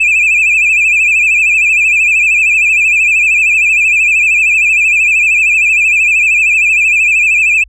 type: tone with vibrato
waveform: sine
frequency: 2508 Hz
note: D#7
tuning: 13 cents sharp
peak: -4 dBFS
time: 0-7.64 s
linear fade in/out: 10 ms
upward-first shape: sine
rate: 13 Hz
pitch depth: 95 cents each way
effects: tanh soft clip ceiling -5 dBFS + added 50 Hz sine -37 dBFS peak until 7.68 s